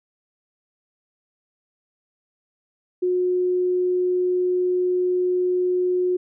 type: tone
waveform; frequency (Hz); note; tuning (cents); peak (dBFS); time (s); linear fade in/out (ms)
sine; 362.4; F#4; -36; -18; 3.02-6.17; 10
effects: none